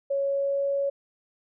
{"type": "tone with pitch glide", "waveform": "sine", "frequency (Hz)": [554.4, 557.9], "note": ["C#5", "C#5"], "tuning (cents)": [0, 11], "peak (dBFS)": -23, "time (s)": [0.1, 0.9], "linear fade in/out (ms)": 10, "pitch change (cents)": 11, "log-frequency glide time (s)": [0.22, 0.65], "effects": []}